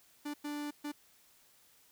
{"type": "tone bursts at uneven times", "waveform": "45% pulse", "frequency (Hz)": 293.7, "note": "D4", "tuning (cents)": 0, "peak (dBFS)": -37, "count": 3, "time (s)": [[0.25, 0.34], [0.44, 0.71], [0.84, 0.92]], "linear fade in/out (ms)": 10, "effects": ["white hiss -65 dBFS RMS until 1.91 s"]}